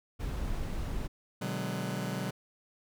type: noise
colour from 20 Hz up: brown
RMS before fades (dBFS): -34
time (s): 0.19-1.08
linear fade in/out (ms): 20
type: chord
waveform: sawtooth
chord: G# half-diminished seventh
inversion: first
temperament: just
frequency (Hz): 124.59 / 149.51 / 186.89 / 207.7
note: B2 / D3 / F#3 / G#3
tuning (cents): +16 / +31 / +18 / 0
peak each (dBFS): -34 / -35 / -32 / -37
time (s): 1.41-2.31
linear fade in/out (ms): 10
effects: none